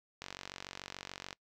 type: click train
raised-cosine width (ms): 0.2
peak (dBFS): -24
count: 53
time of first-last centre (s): 0.22-1.329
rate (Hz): 46.9
effects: noise-tail reverb RT60 0.1 s tail -24 dB re dry